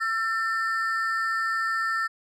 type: ring-modulated tone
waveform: triangle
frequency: 1568 Hz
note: G6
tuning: in tune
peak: -19 dBFS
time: 0-2.08 s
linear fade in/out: 20 ms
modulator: 225 Hz
effects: none